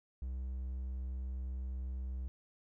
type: tone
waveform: triangle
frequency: 64.1 Hz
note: C2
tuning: 35 cents flat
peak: -35 dBFS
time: 0.22-2.28 s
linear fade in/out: 0 ms
effects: none